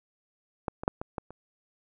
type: clicks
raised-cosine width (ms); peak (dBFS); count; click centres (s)
1; -15 / -21 / -9 / -20 / -18 / -30; 6; 0.682 / 0.835 / 0.879 / 1.015 / 1.182 / 1.306
effects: none